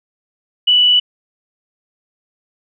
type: tone with frequency modulation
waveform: sine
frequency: 2960 Hz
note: F#7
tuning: in tune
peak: -8 dBFS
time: 0.67-1 s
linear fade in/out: 10 ms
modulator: 41 Hz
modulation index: 0.88
effects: none